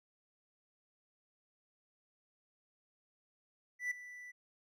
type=tone with ADSR envelope; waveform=triangle; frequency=1975.5 Hz; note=B6; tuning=in tune; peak=-30 dBFS; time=3.79-4.32 s; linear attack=120 ms; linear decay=8 ms; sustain=-16 dB; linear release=17 ms; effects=none